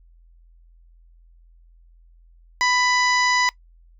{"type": "harmonic tone", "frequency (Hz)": 993, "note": "B5", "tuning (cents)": 9, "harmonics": [1, 2, 3, 4, 5, 6, 7], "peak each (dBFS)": [-21, -20, -34, -31, -27, -32, -34], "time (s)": [2.61, 3.49], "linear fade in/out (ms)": 0, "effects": ["noise-tail reverb RT60 0.1 s tail -21 dB re dry", "added 42 Hz sine -49 dBFS peak until 3.99 s"]}